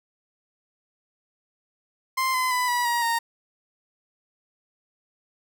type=tone with pitch steps; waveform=30% pulse; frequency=1046.5 / 1021.4 / 996.9 / 973 / 949.7 / 927 Hz; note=C6 / C6 / B5 / B5 / A#5 / A#5; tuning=0 / -42 / +16 / -26 / +32 / -10 cents; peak=-19 dBFS; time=2.17-3.19 s; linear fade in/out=10 ms; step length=170 ms; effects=none